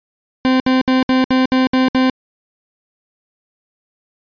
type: tone bursts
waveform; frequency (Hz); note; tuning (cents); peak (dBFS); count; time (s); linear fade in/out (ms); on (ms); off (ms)
40% pulse; 258.7; C4; -19; -10; 8; 0.45-2.098; 0; 150; 64
effects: resampled to 11025 Hz